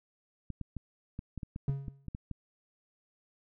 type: clicks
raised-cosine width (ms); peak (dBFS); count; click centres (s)
5; -26; 12; 0.503 / 0.613 / 0.767 / 1.191 / 1.377 / 1.432 / 1.561 / 1.696 / 1.882 / 2.083 / 2.149 / 2.313
type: tone with exponential decay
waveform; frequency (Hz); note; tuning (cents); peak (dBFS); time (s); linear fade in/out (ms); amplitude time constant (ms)
triangle; 138; C#3; -7; -25; 1.68-2.07; 2; 84
effects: none